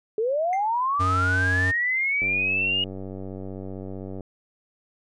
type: linear sweep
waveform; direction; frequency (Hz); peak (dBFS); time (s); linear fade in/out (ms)
sine; up; 417.4 to 2886; -21; 0.18-2.84; 2
type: tone with exponential decay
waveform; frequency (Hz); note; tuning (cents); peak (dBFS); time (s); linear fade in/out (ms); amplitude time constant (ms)
triangle; 2093; C7; 0; -28; 0.53-0.69; 1; 33
type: tone with vibrato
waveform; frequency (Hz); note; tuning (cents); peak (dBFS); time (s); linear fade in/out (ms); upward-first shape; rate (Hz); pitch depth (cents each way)
square; 92.1; F#2; -7; -24; 0.99-1.72; 20; sine; 3.1; 9
type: click train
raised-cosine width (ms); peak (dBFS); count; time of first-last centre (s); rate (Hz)
2; -23; 191; 2.22-4.207; 95.6
effects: resampled to 22050 Hz